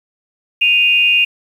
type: tone pair together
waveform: sine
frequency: 2489 / 2798 Hz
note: D#7 / F7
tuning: 0 / +3 cents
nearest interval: major second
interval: 203 cents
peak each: -12 dBFS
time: 0.61-1.25 s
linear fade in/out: 10 ms
effects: 7-bit